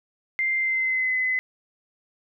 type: tone with pitch glide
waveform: sine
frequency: 2093 to 2028 Hz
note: C7 to B6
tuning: 0 to +45 cents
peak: -21 dBFS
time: 0.39-1.39 s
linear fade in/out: 0 ms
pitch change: -55 cents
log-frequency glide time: 0.57-1.14 s
effects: none